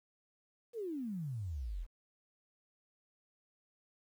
sine exponential sweep, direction down, 492.6 to 36.71 Hz, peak -37 dBFS, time 0.73-1.87 s, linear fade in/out 50 ms, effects 11-bit

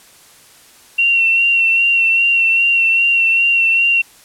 sine tone with vibrato, 2731 Hz, F7, 39 cents flat, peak -10 dBFS, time 0.98-4.02 s, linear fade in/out 10 ms, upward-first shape sine, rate 2.5 Hz, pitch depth 27 cents each way, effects white hiss -45 dBFS RMS until 4.24 s + low-pass 12000 Hz 12 dB/octave

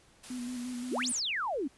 white noise, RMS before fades -47 dBFS, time 0.23-1.2 s, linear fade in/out 10 ms
sine tone with vibrato, 246.9 Hz, B3, in tune, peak -35 dBFS, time 0.3-1.12 s, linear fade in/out 5 ms, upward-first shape square, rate 5.7 Hz, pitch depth 30 cents each way
sine exponential two-way sweep, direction up then down, 246.9 to 9930 to 246.9 Hz, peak -30 dBFS, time 0.91-1.68 s, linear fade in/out 10 ms, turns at 1.1 s
effects pink hiss -62 dBFS RMS until 1.77 s + resampled to 24000 Hz

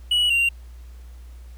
triangle tone pair in turn, 2931 / 2767 Hz, F#7 / F7, -17 / -17 cents, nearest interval minor second, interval 100 cents, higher first, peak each -15 dBFS, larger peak neither, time 0.11-0.3 / 0.3-0.49 s, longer neither, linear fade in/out 5 ms, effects added 60 Hz sine -38 dBFS peak until 1.57 s + pink hiss -57 dBFS RMS until 1.57 s

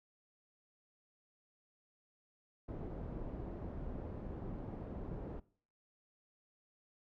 pink low-pass noise, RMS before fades -44 dBFS, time 2.68-5.4 s, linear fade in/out 10 ms, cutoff 540 Hz, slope 12 dB/octave, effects noise-tail reverb RT60 0.5 s tail -21 dB re dry

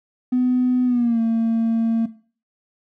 triangle tone with pitch glide, 250.9 to 227.4 Hz, B3 to A#3, +28 to -43 cents, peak -12 dBFS, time 0.32-2.06 s, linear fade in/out 10 ms, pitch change -171 cents, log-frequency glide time 0.85-1.2 s, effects noise-tail reverb RT60 0.4 s tail -18 dB re dry + tanh soft clip ceiling -13 dBFS

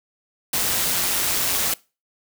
white noise with amplitude modulation, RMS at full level -20 dBFS, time 0.53-1.74 s, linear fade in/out 5 ms, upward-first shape sine, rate 184 Hz, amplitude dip 45%, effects noise-tail reverb RT60 0.3 s tail -22 dB re dry

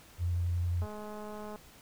sine tone with vibrato, 87.31 Hz, F2, in tune, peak -28 dBFS, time 0.18-0.87 s, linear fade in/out 50 ms, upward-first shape square, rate 11 Hz, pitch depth 14 cents each way
click train, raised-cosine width 1 ms, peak -31 dBFS, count 157, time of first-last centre 0.82-1.559 s, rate 211 Hz
effects pink hiss -56 dBFS RMS until 1.81 s

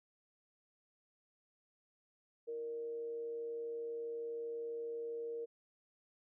sine tone with frequency modulation, 466.2 Hz, A#4, in tune, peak -39 dBFS, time 2.47-5.46 s, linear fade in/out 20 ms, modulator 139 Hz, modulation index 0.2, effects none

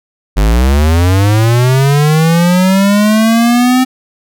square linear sweep, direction up, 47.46 to 259.1 Hz, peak -7 dBFS, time 0.36-3.85 s, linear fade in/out 20 ms, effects none

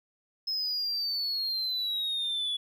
sine exponential sweep, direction down, 5170 to 3400 Hz, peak -26 dBFS, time 0.47-2.57 s, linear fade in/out 10 ms, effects tanh soft clip ceiling -27 dBFS + 11-bit

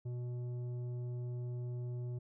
sine tone with tanh clipping, 122.5 Hz, B2, 14 cents flat, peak -39 dBFS, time 0.05-2.19 s, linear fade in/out 10 ms, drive 9 dB, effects none

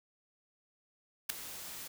white noise with ADSR envelope, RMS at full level -28 dBFS, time 1.29-1.88 s, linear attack 11 ms, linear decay 3 ms, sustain -17 dB, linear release 10 ms, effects none

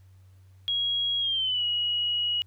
sine tone with pitch glide, 3300 to 2906 Hz, G#7 to F#7, -12 to -32 cents, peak -24 dBFS, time 0.68-2.42 s, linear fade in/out 0 ms, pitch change -220 cents, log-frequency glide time 1.2-1.64 s, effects added 94 Hz sine -51 dBFS peak until 2.46 s + pink hiss -69 dBFS RMS until 2.46 s

